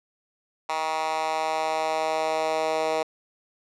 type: tone with high-pass filter sweep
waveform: 10% pulse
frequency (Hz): 158.3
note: D#3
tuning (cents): +30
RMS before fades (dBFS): -26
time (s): 0.69-3.03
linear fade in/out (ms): 5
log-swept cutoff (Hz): 900 to 540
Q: 2.1
effects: low-pass 7000 Hz 12 dB/octave